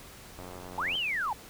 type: click train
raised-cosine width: 1 ms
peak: -30 dBFS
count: 52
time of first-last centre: 0.39-0.954 s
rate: 90.4 Hz
type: linear two-way sweep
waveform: sine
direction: up then down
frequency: 784 to 3195 to 784 Hz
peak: -28 dBFS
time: 0.78-1.33 s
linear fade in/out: 2 ms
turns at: 0.96 s
effects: pink hiss -49 dBFS RMS until 1.49 s